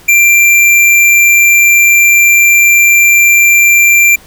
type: tone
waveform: square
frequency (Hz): 2366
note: D7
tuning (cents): +12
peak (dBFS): -4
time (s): 0.08-4.16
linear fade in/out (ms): 10
effects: pink hiss -39 dBFS RMS until 4.26 s